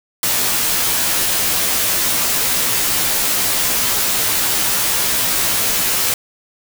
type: noise with comb filter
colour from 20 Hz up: white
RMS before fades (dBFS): -17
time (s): 0.23-6.14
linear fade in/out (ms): 2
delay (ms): 14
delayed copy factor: -0.75
effects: none